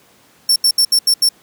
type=tone bursts at uneven times; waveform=sawtooth; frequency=5430 Hz; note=F8; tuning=50 cents flat; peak=-7 dBFS; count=6; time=0.49-0.56 / 0.64-0.71 / 0.78-0.85 / 0.92-0.99 / 1.07-1.14 / 1.22-1.29 s; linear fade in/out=5 ms; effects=pink hiss -50 dBFS RMS until 1.42 s + high-pass 150 Hz 12 dB/octave